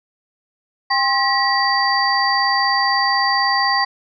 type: tone cluster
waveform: sine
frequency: 800 / 1064 / 1920 / 4661 Hz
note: G5 / C6 / B6 / D8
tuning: +35 / +29 / -49 / -14 cents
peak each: -20 dBFS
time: 0.9-3.85 s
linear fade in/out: 10 ms
effects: none